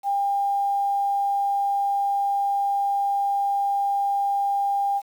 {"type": "tone with quantisation", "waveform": "sine", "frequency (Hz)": 800, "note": "G5", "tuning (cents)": 35, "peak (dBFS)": -20, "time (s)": [0.03, 5.02], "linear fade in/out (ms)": 50, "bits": 8, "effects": []}